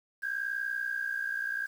sine tone pair together, 1568 / 1628.6 Hz, G6 / G#6, 0 / -34 cents, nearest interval minor second, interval 66 cents, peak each -34 / -32 dBFS, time 0.22-1.67 s, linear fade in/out 20 ms, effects tanh soft clip ceiling -23 dBFS + 9-bit

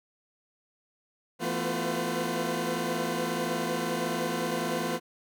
20% pulse tone cluster, 167.7 / 224.2 / 249.6 / 357 / 509 Hz, E3 / A3 / B3 / F4 / C5, +30 / +33 / +19 / +38 / -48 cents, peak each -30 dBFS, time 1.39-5 s, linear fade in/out 50 ms, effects none

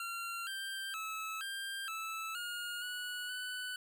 25% pulse tone with pitch steps, 1376 / 1576 / 1301 / 1590 / 1313 / 1428 / 1468 / 1494 Hz, F6 / G6 / E6 / G6 / E6 / F6 / F#6 / F#6, -26 / +9 / -23 / +24 / -7 / +38 / -14 / +16 cents, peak -35 dBFS, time 0-3.76 s, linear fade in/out 2 ms, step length 470 ms, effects none

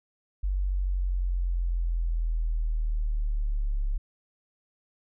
sine linear sweep, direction down, 47.86 to 34.65 Hz, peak -24 dBFS, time 0.43-3.98 s, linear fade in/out 10 ms, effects none

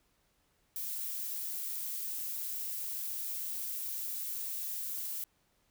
violet noise, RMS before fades -38 dBFS, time 0.76-5.24 s, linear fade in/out 0 ms, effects pink hiss -73 dBFS RMS until 5.7 s

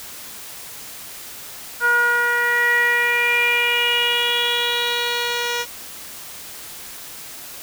10% pulse tone with low-pass filter sweep, 479.1 Hz, A#4, 47 cents sharp, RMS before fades -19 dBFS, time 1.8-5.66 s, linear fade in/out 50 ms, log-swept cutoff 1400 to 5100 Hz, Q 5.9, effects white hiss -36 dBFS RMS until 7.62 s

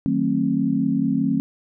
sine chord, D# diminished seventh, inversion none, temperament just, 155.56 / 186.68 / 224 / 268.8 Hz, D#3 / F#3 / A3 / C4, 0 / +16 / +31 / +47 cents, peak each -27 / -25 / -23 / -21 dBFS, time 0.06-1.4 s, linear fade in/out 0 ms, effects none

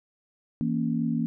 sine chord, A# diminished, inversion second, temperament equal, 164.81 / 233.1 / 277.2 Hz, E3 / A#3 / C#4, 0 / 0 / 0 cents, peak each -29 / -26 / -31 dBFS, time 0.61-1.26 s, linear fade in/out 0 ms, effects none

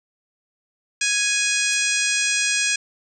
harmonic tone, 830.6 Hz, G#5, in tune, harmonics 2 / 3 / 4 / 5 / 6 / 7 / 8 / 9 / 10, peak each -26 / -23 / -29 / -31 / -29 / -28 / -28 / -30 / -30 dBFS, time 1.01-2.76 s, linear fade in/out 5 ms
violet noise with exponential growth, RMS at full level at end -25 dBFS, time 1.66-1.74 s, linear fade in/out 0 ms, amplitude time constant 17 ms
effects resampled to 24000 Hz

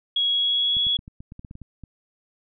sine tone with pitch glide, 3322 to 3359 Hz, G#7 to G#7, 0 to +19 cents, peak -19 dBFS, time 0.16-0.97 s, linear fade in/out 5 ms, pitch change +19 cents, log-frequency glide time 0.3-0.8 s
clicks, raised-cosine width 5 ms, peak -27 dBFS, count 12, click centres 0.768 / 0.868 / 0.991 / 1.079 / 1.205 / 1.321 / 1.394 / 1.448 / 1.511 / 1.554 / 1.617 / 1.837 s
effects none

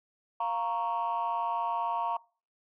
sine chord, Bb minor, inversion second, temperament equal, 698.5 / 932.3 / 1108.7 Hz, F5 / Bb5 / Db6, 0 / 0 / 0 cents, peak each -33 / -29 / -33 dBFS, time 0.4-2.17 s, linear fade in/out 5 ms, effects noise-tail reverb RT60 0.4 s tail -24 dB re dry + tanh soft clip ceiling -23 dBFS

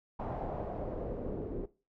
pink noise with low-pass filter sweep, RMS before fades -38 dBFS, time 0.19-1.66 s, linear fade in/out 10 ms, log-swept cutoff 820 to 390 Hz, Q 2.7, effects noise-tail reverb RT60 0.3 s tail -17 dB re dry

